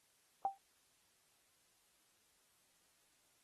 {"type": "tone with exponential decay", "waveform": "sine", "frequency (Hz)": 784, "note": "G5", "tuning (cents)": 0, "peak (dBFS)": -29, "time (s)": [0.45, 0.58], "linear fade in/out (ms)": 1, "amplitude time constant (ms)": 27, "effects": ["white hiss -74 dBFS RMS until 3.43 s", "AAC 32 kbps"]}